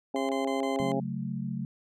harmonic tone, 135.3 Hz, C#3, 42 cents flat, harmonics 2 / 3 / 4 / 5 / 6, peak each -31 / -33 / -34 / -35 / -36 dBFS, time 0.14-1 s, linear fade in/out 5 ms
20% pulse tone bursts, 1035 Hz, C6, 19 cents flat, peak -32 dBFS, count 5, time 0.16-0.918 s, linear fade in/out 0 ms, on 130 ms, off 27 ms
sine chord, F# minor, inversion second, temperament equal, 138.59 / 185 / 220 Hz, C#3 / F#3 / A3, 0 / 0 / 0 cents, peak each -35 dBFS, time 0.8-1.65 s, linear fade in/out 0 ms
effects low-pass 8000 Hz 12 dB/octave

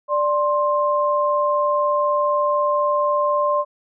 sine tone pair together, 588.5 / 1054 Hz, D5 / C6, +3 / +12 cents, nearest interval minor seventh, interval 1009 cents, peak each -19 / -19 dBFS, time 0.08-3.65 s, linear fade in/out 50 ms, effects none

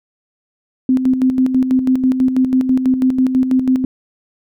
sine tone with tremolo, 258.4 Hz, C4, 21 cents flat, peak -9 dBFS, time 0.89-3.85 s, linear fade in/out 2 ms, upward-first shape square, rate 6.1 Hz, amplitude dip 55%, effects none

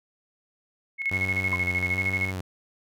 sine tone with tremolo, 2181 Hz, C#7, 29 cents flat, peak -22 dBFS, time 0.98-2.32 s, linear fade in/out 50 ms, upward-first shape square, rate 13 Hz, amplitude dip 65%
sawtooth tone with vibrato, 92.5 Hz, F#2, in tune, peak -26 dBFS, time 1.11-2.41 s, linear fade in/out 5 ms, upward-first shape square, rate 1.2 Hz, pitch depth 40 cents each way
sine tone with exponential decay, 1032 Hz, C6, 24 cents flat, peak -25 dBFS, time 1.53-1.62 s, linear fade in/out 0 ms, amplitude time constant 18 ms
effects none

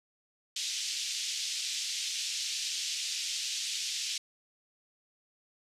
white band-pass noise, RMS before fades -35 dBFS, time 0.56-4.18 s, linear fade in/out 5 ms, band 2700 to 6600 Hz, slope 24 dB/octave, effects resampled to 32000 Hz

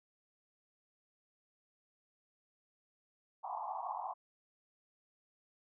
pink band-pass noise, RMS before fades -41 dBFS, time 3.43-4.14 s, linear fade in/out 20 ms, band 690 to 1100 Hz, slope 96 dB/octave, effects none

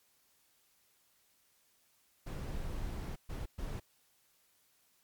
brown noise bursts at uneven times, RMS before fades -39 dBFS, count 3, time 2.26-3.16 / 3.29-3.46 / 3.58-3.8 s, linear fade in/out 10 ms, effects white hiss -71 dBFS RMS until 5.03 s + MP3 96 kbps

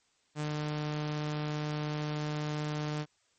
sawtooth tone, 150.5 Hz, D3, 43 cents sharp, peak -28 dBFS, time 0.35-3.06 s, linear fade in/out 50 ms, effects white hiss -71 dBFS RMS until 3.38 s + MP3 32 kbps

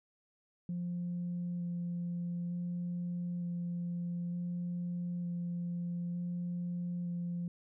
sine tone with vibrato, 174.61 Hz, F3, in tune, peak -33 dBFS, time 0.69-7.48 s, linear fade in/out 2 ms, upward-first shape square, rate 0.55 Hz, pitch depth 8 cents each way, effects tanh soft clip ceiling -31 dBFS

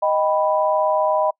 sine chord, Eb augmented, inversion none, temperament equal, 622.3 / 784 / 987.8 Hz, Eb5 / G5 / B5, 0 / 0 / 0 cents, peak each -18 / -23 / -21 dBFS, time 0.02-1.31 s, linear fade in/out 10 ms, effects noise-tail reverb RT60 0.1 s tail -26 dB re dry

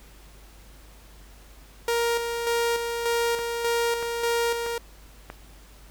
sawtooth tone with tremolo, 468.6 Hz, A#4, 9 cents sharp, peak -18 dBFS, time 1.88-4.78 s, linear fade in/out 2 ms, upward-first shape square, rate 1.7 Hz, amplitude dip 45%
click train, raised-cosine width 0.5 ms, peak -21 dBFS, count 4, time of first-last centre 3.39-5.301 s, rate 1.57 Hz
effects added 50 Hz sine -48 dBFS peak until 5.9 s + pink hiss -53 dBFS RMS until 5.9 s

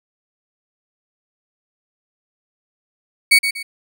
35% pulse tone with echo, 2237 Hz, C#7, 15 cents sharp, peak -6 dBFS, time 3.31-3.39 s, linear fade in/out 10 ms, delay 120 ms, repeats 2, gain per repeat -9 dB, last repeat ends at 3.63 s, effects none

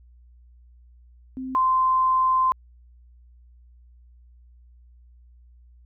sine tone pair in turn, 260 / 1038.1 Hz, C4 / C6, -11 / -14 cents, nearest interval 2 octaves, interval 2397 cents, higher second, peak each -29 / -17 dBFS, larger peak second, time 1.37-1.55 / 1.55-2.52 s, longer second, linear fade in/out 0 ms, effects added 60 Hz sine -49 dBFS peak until 5.85 s

